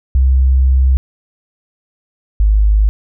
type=tone pair in turn; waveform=sine; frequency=65.41 / 51.92 Hz; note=C2 / G#1; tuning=0 / 0 cents; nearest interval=major third; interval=400 cents; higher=first; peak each=-7 dBFS; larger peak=neither; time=0.15-0.97 / 2.4-2.89 s; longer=first; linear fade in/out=0 ms; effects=none